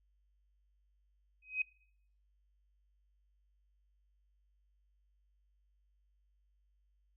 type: tone with exponential growth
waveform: sine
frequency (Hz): 2523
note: D#7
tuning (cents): +23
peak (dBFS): -27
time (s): 1.42-1.62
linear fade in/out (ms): 5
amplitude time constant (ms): 43
effects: noise-tail reverb RT60 0.7 s tail -25 dB re dry + added 50 Hz sine -70 dBFS peak until 7.16 s